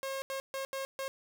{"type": "tone bursts at uneven times", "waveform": "sawtooth", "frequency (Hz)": 539, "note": "C#5", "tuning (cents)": -49, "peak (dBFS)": -31, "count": 5, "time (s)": [[0.03, 0.22], [0.3, 0.4], [0.54, 0.65], [0.73, 0.85], [0.99, 1.08]], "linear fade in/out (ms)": 0, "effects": []}